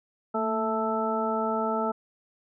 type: harmonic tone with a mistuned harmonic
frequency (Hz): 220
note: A3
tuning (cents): 0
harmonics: 1 / 2 / 3 / 4 / 6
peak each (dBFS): -31 / -31 / -31 / -31 / -31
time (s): 0.34-1.92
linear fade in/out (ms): 10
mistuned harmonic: 1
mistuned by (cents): +42
effects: none